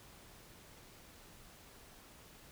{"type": "silence", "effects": ["pink hiss -58 dBFS RMS until 2.51 s"]}